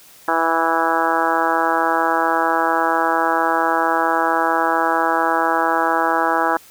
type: harmonic tone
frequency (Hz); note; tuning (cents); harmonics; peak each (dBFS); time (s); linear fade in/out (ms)
164.4; E3; -4; 2 / 3 / 4 / 5 / 6 / 7 / 8 / 9 / 10; -25 / -26 / -24 / -21 / -22 / -26 / -23 / -26 / -26; 0.28-6.57; 2
effects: white hiss -46 dBFS RMS until 6.7 s